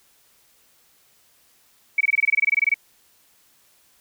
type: tone bursts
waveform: sine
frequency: 2267 Hz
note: C#7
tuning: 38 cents sharp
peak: -14 dBFS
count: 16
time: 1.98-2.742 s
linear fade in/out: 5 ms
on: 27 ms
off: 22 ms
effects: white hiss -59 dBFS RMS until 4 s